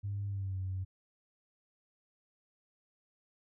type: tone with pitch glide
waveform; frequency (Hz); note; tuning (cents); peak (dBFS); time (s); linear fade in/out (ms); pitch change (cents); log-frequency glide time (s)
sine; 100.7 to 93.96; G2 to F#2; +47 to +27; -33; 0.03-0.85; 20; -120; 0.26-0.58
effects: tanh soft clip ceiling -29 dBFS